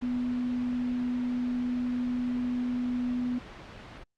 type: tone in noise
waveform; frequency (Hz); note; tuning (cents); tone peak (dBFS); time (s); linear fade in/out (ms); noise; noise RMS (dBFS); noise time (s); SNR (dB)
sine; 246.9; B3; 0; -27; 0.02-3.39; 10; pink; -45; 0.01-4.04; +15
effects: low-pass 3000 Hz 12 dB/octave + Opus 48 kbps